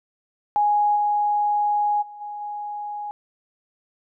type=tone with level steps; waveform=sine; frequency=830 Hz; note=G#5; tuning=1 cent flat; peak=-16 / -18 / -37 / -30 / -28 dBFS; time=0.56-3.11 s; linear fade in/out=0 ms; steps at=0.95 / 2.01 / 2.2 / 2.4 s; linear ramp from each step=20 ms; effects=none